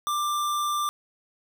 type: tone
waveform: square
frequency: 1184 Hz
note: D6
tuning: 14 cents sharp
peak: -25 dBFS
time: 0.07-0.89 s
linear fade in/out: 0 ms
effects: none